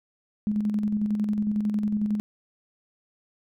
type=tone with tremolo; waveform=sine; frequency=210 Hz; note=G#3; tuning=19 cents sharp; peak=-21 dBFS; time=0.47-2.2 s; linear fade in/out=0 ms; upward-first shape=square; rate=11 Hz; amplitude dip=40%; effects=none